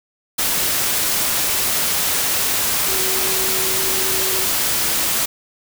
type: tone in noise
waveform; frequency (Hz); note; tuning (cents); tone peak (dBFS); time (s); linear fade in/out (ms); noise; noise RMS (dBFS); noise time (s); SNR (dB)
sine; 379; F#4; +42; -28; 2.88-4.46; 10; white; -19; 0.38-5.26; -12
effects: none